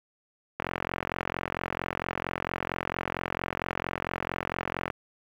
click train, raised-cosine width 0.5 ms, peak -13 dBFS, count 192, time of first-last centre 0.6-4.902 s, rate 44.4 Hz, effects high-pass 60 Hz 12 dB/octave + 8-bit

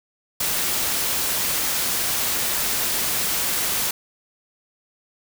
white noise, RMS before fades -23 dBFS, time 0.4-3.91 s, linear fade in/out 5 ms, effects none

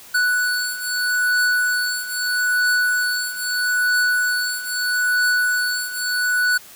square beating tone pair, 1480 / 1480.78 Hz, F#6 / F#6, 0 / +1 cents, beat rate 0.78 Hz, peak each -24 / -20 dBFS, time 0.14-6.58 s, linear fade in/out 10 ms, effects white hiss -43 dBFS RMS until 6.75 s

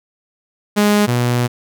sawtooth tone pair in turn, 207.4 / 121.76 Hz, G#3 / B2, -2 / -24 cents, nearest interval major sixth, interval 922 cents, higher first, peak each -7 / -10 dBFS, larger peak first, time 0.76-1.07 / 1.07-1.48 s, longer second, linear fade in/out 20 ms, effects none

